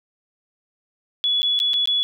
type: tone with dropouts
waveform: sine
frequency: 3401 Hz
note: G#7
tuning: 40 cents sharp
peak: -17 dBFS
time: 1.24-2.03 s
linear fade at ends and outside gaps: 0 ms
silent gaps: 1.42-1.43 / 1.591-1.601 / 1.734-1.74 / 1.857-1.874 s
effects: none